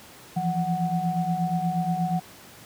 sine tone cluster, 167.1 / 175.5 / 741 Hz, E3 / F3 / F#5, +24 / +9 / +2 cents, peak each -27 dBFS, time 0.36-2.2 s, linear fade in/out 10 ms, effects pink hiss -47 dBFS RMS until 2.65 s + high-pass 100 Hz 12 dB/octave

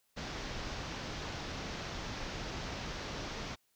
pink low-pass noise, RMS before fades -41 dBFS, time 0.16-3.56 s, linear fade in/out 20 ms, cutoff 6200 Hz, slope 48 dB/octave, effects white hiss -75 dBFS RMS until 3.75 s

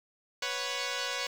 5% pulse chord, B suspended second, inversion none, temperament equal, 493.9 / 554.4 / 740 Hz, B4 / C#5 / F#5, 0 / 0 / 0 cents, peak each -23 / -22 / -28 dBFS, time 0.42-1.27 s, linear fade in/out 5 ms, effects low-pass 6000 Hz 12 dB/octave + 8-bit

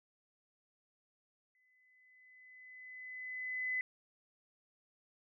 sine tone with exponential growth, 2015 Hz, B6, 34 cents sharp, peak -32 dBFS, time 1.55-3.81 s, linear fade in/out 1 ms, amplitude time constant 490 ms, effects none

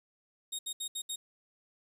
20% pulse tone bursts at uneven times, 3729 Hz, A#7, in tune, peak -29 dBFS, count 5, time 0.52-0.59 / 0.66-0.73 / 0.8-0.88 / 0.95-1.02 / 1.09-1.16 s, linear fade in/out 10 ms, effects 10-bit

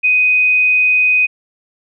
sine tone, 2500 Hz, D#7, 8 cents sharp, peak -9 dBFS, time 0.03-1.27 s, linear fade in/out 20 ms, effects none

